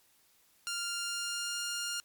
10% pulse tone with pitch glide, 1396.9 to 1407.4 Hz, F6 to F6, 0 to +13 cents, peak -25 dBFS, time 0.67-2 s, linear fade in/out 0 ms, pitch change +13 cents, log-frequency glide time 0.99-1.6 s, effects white hiss -67 dBFS RMS until 2.04 s + MP3 96 kbps

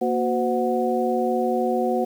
sine tone cluster, 235.3 / 368.4 / 512 / 735 Hz, A#3 / F#4 / C5 / F#5, +16 / -7 / -38 / -12 cents, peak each -25 dBFS, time 0.01-2.05 s, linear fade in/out 10 ms, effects 8-bit

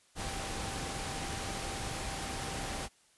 sine tone in noise, 784 Hz, G5, in tune, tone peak -45 dBFS, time 0.15-2.89 s, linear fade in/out 50 ms, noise pink, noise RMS -38 dBFS, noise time 0.15-2.89 s, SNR -10 dB, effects white hiss -66 dBFS RMS until 3.17 s + resampled to 24000 Hz

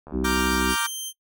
click train, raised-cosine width 1 ms, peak -27 dBFS, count 43, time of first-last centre 0.07-0.618 s, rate 76.7 Hz
harmonic tone, 63.6 Hz, C2, 48 cents flat, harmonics 1 / 3 / 4 / 5 / 6, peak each -29 / -29 / -29 / -29 / -29 dBFS, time 0.11-0.76 s, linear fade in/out 50 ms
sawtooth chord, G minor seventh, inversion first, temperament equal, 932.3 / 1174.7 / 1396.9 / 1568 Hz, Bb5 / D6 / F6 / G6, 0 / 0 / 0 / 0 cents, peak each -26 / -24 / -27 / -25 dBFS, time 0.24-0.87 s, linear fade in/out 10 ms
15% pulse tone, 3136 Hz, G7, in tune, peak -23 dBFS, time 0.67-1.13 s, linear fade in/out 50 ms
effects noise-tail reverb RT60 0.1 s tail -20 dB re dry

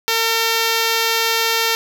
5% pulse tone, 454.1 Hz, A#4, 45 cents flat, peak -4 dBFS, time 0.08-1.75 s, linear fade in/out 0 ms, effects none

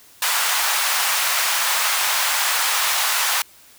pink high-pass noise, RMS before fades -20 dBFS, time 0.22-3.42 s, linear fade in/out 2 ms, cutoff 860 Hz, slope 24 dB/octave, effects white hiss -49 dBFS RMS until 3.78 s

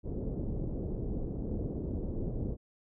pink low-pass noise, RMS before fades -35 dBFS, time 0.03-2.57 s, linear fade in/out 50 ms, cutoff 460 Hz, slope 24 dB/octave, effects none

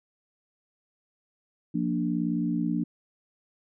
sine chord, Bb major, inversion second, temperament equal, 174.61 / 233.1 / 293.7 Hz, F3 / Bb3 / D4, 0 / 0 / 0 cents, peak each -29 dBFS, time 1.74-2.84 s, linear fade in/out 10 ms, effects none

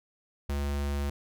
square tone, 71.1 Hz, C#2, 45 cents sharp, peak -29 dBFS, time 0.49-1.1 s, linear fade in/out 5 ms, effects none

